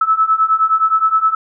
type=beating tone pair; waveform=sine; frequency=1300 / 1309.6 Hz; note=E6 / E6; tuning=-24 / -12 cents; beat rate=9.6 Hz; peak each=-15 / -13 dBFS; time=0.01-1.35 s; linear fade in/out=5 ms; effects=none